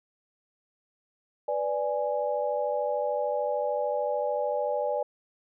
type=chord; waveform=sine; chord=G# diminished; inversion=first; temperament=equal; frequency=493.9 / 587.3 / 830.6 Hz; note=B4 / D5 / G#5; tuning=0 / 0 / 0 cents; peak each=-31 / -28 / -32 dBFS; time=1.48-5.03 s; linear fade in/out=5 ms; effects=none